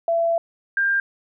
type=tone pair in turn; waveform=sine; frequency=671 / 1595.9 Hz; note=E5 / G6; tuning=+31 / +31 cents; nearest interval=octave + minor third; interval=1500 cents; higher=second; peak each=-17 dBFS; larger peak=neither; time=0.08-0.38 / 0.77-1 s; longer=first; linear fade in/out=2 ms; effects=none